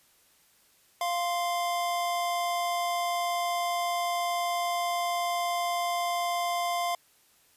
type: tone pair together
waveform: square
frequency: 697.2 / 1046.5 Hz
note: F5 / C6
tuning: -3 / 0 cents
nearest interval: perfect fifth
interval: 703 cents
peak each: -29 / -33 dBFS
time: 1.01-6.95 s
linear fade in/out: 2 ms
effects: white hiss -63 dBFS RMS until 7.56 s + resampled to 32000 Hz